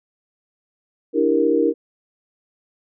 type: chord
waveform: sine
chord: E half-diminished seventh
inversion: third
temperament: equal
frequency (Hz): 293.7 / 329.6 / 392 / 466.2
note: D4 / E4 / G4 / Bb4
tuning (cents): 0 / 0 / 0 / 0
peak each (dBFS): -21 / -20 / -23 / -18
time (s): 1.13-1.74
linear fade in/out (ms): 50
effects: none